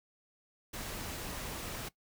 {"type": "noise", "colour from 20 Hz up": "pink", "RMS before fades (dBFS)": -41, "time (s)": [0.73, 1.89], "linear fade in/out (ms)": 10, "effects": ["noise-tail reverb RT60 0.1 s tail -19 dB re dry"]}